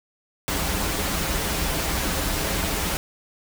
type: noise with comb filter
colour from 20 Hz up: pink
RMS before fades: -25 dBFS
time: 0.48-2.97 s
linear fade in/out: 0 ms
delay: 8.3 ms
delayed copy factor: -0.55
effects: none